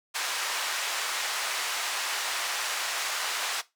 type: band-pass noise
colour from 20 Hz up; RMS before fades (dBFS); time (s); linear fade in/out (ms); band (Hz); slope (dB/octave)
pink; -31; 0.14-3.62; 20; 1000 to 8600; 12
effects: noise-tail reverb RT60 0.2 s tail -17 dB re dry + high-pass 400 Hz 12 dB/octave